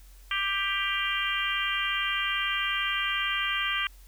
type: harmonic tone with a mistuned harmonic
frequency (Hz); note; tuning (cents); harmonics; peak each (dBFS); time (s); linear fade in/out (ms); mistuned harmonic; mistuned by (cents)
394.3; G4; +10; 3 / 4 / 5 / 6 / 7 / 8; -33 / -33 / -33 / -33 / -33 / -33; 0.31-3.87; 2; 7; +22
effects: added 45 Hz sine -48 dBFS peak until 4.07 s + white hiss -59 dBFS RMS until 4.07 s